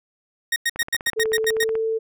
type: tone bursts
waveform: sawtooth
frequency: 1864.7 Hz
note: A#6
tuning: in tune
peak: -15 dBFS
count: 9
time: 0.52-1.641 s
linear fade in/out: 5 ms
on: 41 ms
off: 94 ms
type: click train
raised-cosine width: 0.5 ms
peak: -19 dBFS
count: 17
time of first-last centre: 0.76-1.754 s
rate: 16.1 Hz
type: tone with pitch glide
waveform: sine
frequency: 440.2 to 445.8 Hz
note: A4 to A4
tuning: +1 to +23 cents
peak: -20 dBFS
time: 1.16-1.99 s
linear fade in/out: 20 ms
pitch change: +22 cents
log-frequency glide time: 1.37-1.84 s
effects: none